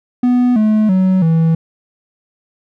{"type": "tone with pitch steps", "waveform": "triangle", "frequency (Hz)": [247.1, 215.1, 187.27, 163.03], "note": ["B3", "A3", "F#3", "E3"], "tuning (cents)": [1, -39, 21, -19], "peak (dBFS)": -7, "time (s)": [0.23, 1.55], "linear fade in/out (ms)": 5, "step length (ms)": 330, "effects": []}